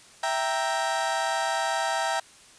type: chord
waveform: 30% pulse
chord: E diminished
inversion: none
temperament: equal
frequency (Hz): 659.3 / 784 / 932.3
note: E5 / G5 / Bb5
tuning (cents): 0 / 0 / 0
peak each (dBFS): -27 / -26 / -27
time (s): 0.23-2.2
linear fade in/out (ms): 5
effects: white hiss -52 dBFS RMS until 2.58 s + resampled to 22050 Hz